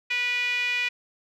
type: tone with band-pass filter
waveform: 5% pulse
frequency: 489.8 Hz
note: B4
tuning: 14 cents flat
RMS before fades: -26 dBFS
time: 0.1-0.89 s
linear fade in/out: 10 ms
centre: 2300 Hz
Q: 7.2
effects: none